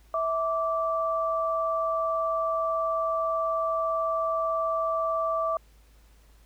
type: tone pair together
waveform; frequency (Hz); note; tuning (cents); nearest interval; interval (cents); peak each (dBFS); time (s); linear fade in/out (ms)
sine; 652.3 / 1166; E5 / D6; -18 / -13; minor seventh; 1005; -27; 0.14-5.57; 2
effects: added 53 Hz sine -54 dBFS peak until 6.45 s + pink hiss -63 dBFS RMS until 6.45 s